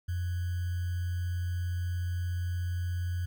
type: tone with sample-and-hold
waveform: sine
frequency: 88.3 Hz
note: F2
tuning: 20 cents sharp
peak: -29 dBFS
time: 0.08-3.26 s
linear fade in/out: 10 ms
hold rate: 1575 Hz
effects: none